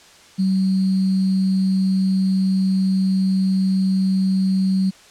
sine tone with sample-and-hold, 190 Hz, F#3, 46 cents sharp, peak -15 dBFS, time 0.38-4.91 s, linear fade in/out 20 ms, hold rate 4410 Hz, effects white hiss -47 dBFS RMS until 5.1 s + low-pass 7000 Hz 12 dB/octave

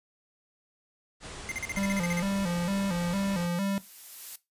pink low-pass noise, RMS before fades -42 dBFS, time 1.2-3.49 s, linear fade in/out 50 ms, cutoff 9900 Hz, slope 96 dB/octave
square tone bursts, 2093 Hz, C7, in tune, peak -32 dBFS, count 11, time 1.49-2.196 s, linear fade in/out 0 ms, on 26 ms, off 42 ms
square tone with vibrato, 185 Hz, F#3, in tune, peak -28 dBFS, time 1.77-3.78 s, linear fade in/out 0 ms, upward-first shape square, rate 2.2 Hz, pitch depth 110 cents each way
blue noise with exponential growth, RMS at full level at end -39 dBFS, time 2.33-4.36 s, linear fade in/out 5 ms, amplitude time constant 440 ms
effects noise-tail reverb RT60 0.2 s tail -17 dB re dry + resampled to 32000 Hz

